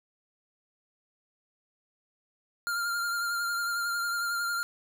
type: tone with vibrato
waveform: square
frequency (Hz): 1396.9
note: F6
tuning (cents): 0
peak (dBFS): -29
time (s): 2.67-4.63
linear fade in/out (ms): 0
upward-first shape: sine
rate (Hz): 11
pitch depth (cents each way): 26
effects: none